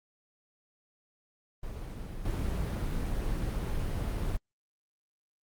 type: noise with level steps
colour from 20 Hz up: brown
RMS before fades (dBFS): -39 / -31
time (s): 1.63-4.37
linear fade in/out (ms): 5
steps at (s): 2.25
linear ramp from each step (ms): 5
effects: Opus 24 kbps